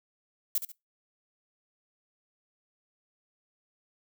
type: noise with echo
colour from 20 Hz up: violet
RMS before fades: -27 dBFS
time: 0.55-0.58 s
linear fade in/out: 2 ms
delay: 69 ms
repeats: 2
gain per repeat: -9 dB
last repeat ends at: 0.718 s
effects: noise-tail reverb RT60 0.2 s tail -22 dB re dry